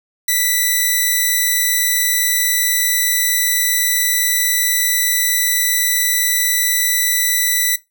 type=tone; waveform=5% pulse; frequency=1975.5 Hz; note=B6; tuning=in tune; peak=-3 dBFS; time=0.28-7.76 s; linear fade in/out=5 ms; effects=noise-tail reverb RT60 0.2 s tail -19 dB re dry